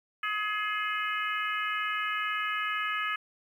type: harmonic tone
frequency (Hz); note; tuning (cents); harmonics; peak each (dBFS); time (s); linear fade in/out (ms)
422.1; G#4; +28; 3 / 4 / 5 / 6 / 7; -32 / -34 / -36 / -38 / -39; 0.23-3.16; 5
effects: 10-bit